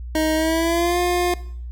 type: tone with pitch glide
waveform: 25% pulse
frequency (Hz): 313.8 to 354.3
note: D#4 to F4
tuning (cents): +15 to +25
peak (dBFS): -14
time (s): 0.15-1.34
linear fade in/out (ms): 2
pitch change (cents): +210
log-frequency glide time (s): 0.35-0.99
effects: noise-tail reverb RT60 0.6 s tail -18 dB re dry + added 60 Hz sine -29 dBFS peak until 1.71 s